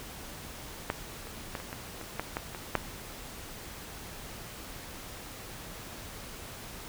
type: clicks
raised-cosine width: 0.5 ms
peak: -13 / -29 / -20 / -26 / -23 / -26 / -15 / -16 / -23 / -10 dBFS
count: 10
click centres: 0.901 / 1.27 / 1.552 / 1.601 / 1.729 / 2.013 / 2.196 / 2.369 / 2.548 / 2.753 s
effects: pink hiss -44 dBFS RMS until 6.88 s